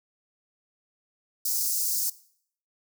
white high-pass noise, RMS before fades -27 dBFS, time 1.45-2.1 s, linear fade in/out 5 ms, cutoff 4800 Hz, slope 48 dB/octave, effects noise-tail reverb RT60 0.6 s tail -19 dB re dry

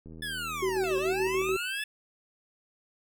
click train, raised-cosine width 3 ms, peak -34 dBFS, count 122, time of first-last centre 0.06-1.563 s, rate 80.5 Hz
25% pulse linear two-way sweep, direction down then up, 1742 to 525 to 1742 Hz, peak -29 dBFS, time 0.22-1.84 s, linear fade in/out 5 ms, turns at 0.97 s
sine tone with tremolo, 378.6 Hz, F#4, 40 cents sharp, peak -25 dBFS, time 0.62-1.57 s, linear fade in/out 10 ms, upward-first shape square, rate 6.9 Hz, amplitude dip 40%
triangle tone, 2640 Hz, E7, 2 cents sharp, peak -34 dBFS, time 0.84-1.84 s, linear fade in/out 2 ms
effects none

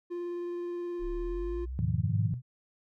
triangle tone with vibrato, 349.2 Hz, F4, in tune, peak -31 dBFS, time 0.1-1.66 s, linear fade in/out 20 ms, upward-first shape sine, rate 19 Hz, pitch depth 10 cents each way
sine exponential sweep, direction up, 30.59 to 129.7 Hz, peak -34 dBFS, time 0.99-2.42 s, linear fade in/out 50 ms
sine chord, F half-diminished seventh, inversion first, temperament equal, 103.83 / 123.47 / 155.56 / 174.61 Hz, Ab2 / Cb3 / Eb3 / F3, 0 / 0 / 0 / 0 cents, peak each -30 / -32 / -33 / -36 dBFS, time 1.79-2.34 s, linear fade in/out 0 ms
effects none

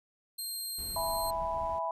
10% pulse tone, 4186 Hz, C8, in tune, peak -28 dBFS, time 0.38-1.31 s, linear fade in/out 10 ms
brown noise, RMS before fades -45 dBFS, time 0.78-1.79 s, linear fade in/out 5 ms
sine chord, E major, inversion none, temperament equal, 659.3 / 830.6 / 987.8 Hz, E5 / G#5 / B5, 0 / 0 / 0 cents, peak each -35 / -38 / -33 dBFS, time 0.96-1.91 s, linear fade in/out 2 ms
effects resampled to 32000 Hz

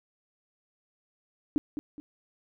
sine tone with echo, 295.2 Hz, D4, 9 cents sharp, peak -21 dBFS, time 1.56-1.58 s, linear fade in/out 0 ms, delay 210 ms, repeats 2, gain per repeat -9 dB, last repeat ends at 2 s, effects none

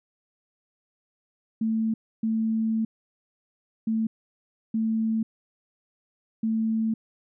sine tone bursts at uneven times, 222.3 Hz, A3, 18 cents sharp, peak -22 dBFS, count 5, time 1.61-1.94 / 2.23-2.85 / 3.87-4.07 / 4.74-5.23 / 6.43-6.94 s, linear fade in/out 5 ms, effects none

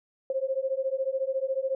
sine beating tone pair, 525 / 539 Hz, C5 / C#5, +6 / -49 cents, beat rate 14 Hz, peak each -29 dBFS, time 0.3-1.75 s, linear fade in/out 2 ms, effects none

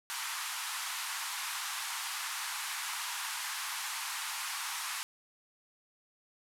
pink band-pass noise, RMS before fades -38 dBFS, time 0.1-5.03 s, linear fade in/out 0 ms, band 880 to 13000 Hz, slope 48 dB/octave, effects none

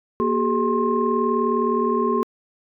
sine tone cluster, 235.7 / 383.2 / 422.6 / 1063 Hz, A#3 / G4 / G#4 / C6, +19 / -39 / +30 / +27 cents, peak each -23 dBFS, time 0.2-2.23 s, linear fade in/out 0 ms, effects tanh soft clip ceiling -7 dBFS

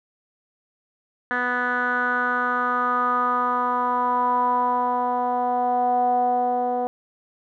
10% pulse tone with low-pass filter sweep, 246.9 Hz, B3, in tune, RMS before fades -22 dBFS, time 1.31-6.87 s, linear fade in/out 0 ms, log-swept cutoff 1700 to 650 Hz, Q 6.2, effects none

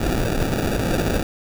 pink noise with sample-and-hold, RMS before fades -21 dBFS, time 0-1.23 s, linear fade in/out 5 ms, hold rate 1050 Hz, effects none

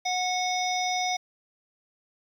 harmonic tone, 732 Hz, F#5, 19 cents flat, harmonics 1 / 3 / 5 / 7 / 8, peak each -27 / -32 / -34 / -35 / -36 dBFS, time 0.05-1.17 s, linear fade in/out 10 ms, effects 9-bit

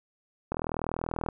click train, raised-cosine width 1 ms, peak -17 dBFS, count 32, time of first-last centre 0.52-1.287 s, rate 40.4 Hz, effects none

